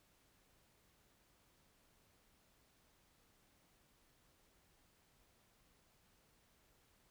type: silence
effects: pink hiss -73 dBFS RMS until 7.1 s